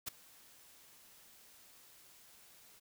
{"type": "noise with ADSR envelope", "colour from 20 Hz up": "white", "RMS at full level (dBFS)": -37, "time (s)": [0.06, 2.8], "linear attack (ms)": 21, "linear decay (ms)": 8, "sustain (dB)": -24, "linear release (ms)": 17, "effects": []}